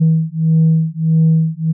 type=beating tone pair; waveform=sine; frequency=160 / 161.6 Hz; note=D#3 / E3; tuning=+49 / -34 cents; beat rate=1.6 Hz; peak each=-12 dBFS; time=0-1.73 s; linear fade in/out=20 ms; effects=tanh soft clip ceiling -5 dBFS